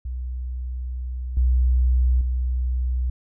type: tone with level steps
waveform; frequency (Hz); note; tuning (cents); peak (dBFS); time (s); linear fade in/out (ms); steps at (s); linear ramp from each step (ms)
sine; 62.5; B1; +21; -26 / -15 / -20; 0.05-3.1; 5; 1.37 / 2.21; 2
effects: none